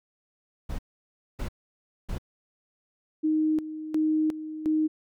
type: noise bursts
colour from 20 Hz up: brown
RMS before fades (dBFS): -31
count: 3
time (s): 0.69-2.184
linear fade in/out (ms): 10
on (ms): 98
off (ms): 600
type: tone with tremolo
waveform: sine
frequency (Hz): 311.1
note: D#4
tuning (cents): 0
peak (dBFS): -21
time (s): 3.23-4.88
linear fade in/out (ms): 20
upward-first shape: square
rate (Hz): 1.4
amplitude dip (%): 75
effects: none